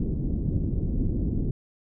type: low-pass noise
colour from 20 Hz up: pink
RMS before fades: -26 dBFS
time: 0-1.51 s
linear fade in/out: 5 ms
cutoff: 310 Hz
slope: 24 dB/octave
effects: none